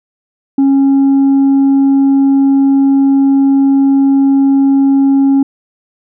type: tone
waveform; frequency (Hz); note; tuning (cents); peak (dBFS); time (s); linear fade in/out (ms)
sine; 273.9; C#4; -21; -3; 0.58-5.43; 5
effects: tanh soft clip ceiling -5 dBFS